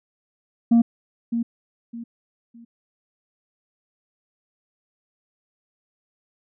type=tone with echo; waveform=sine; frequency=233.1 Hz; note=A#3; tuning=in tune; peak=-9 dBFS; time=0.71-0.82 s; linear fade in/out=10 ms; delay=610 ms; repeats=3; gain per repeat=-11 dB; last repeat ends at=2.65 s; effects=tanh soft clip ceiling -11 dBFS